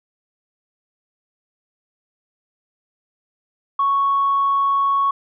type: tone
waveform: sine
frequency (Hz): 1108.7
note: C#6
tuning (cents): 0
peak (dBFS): -14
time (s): 3.79-5.11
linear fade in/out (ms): 5
effects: tanh soft clip ceiling -10 dBFS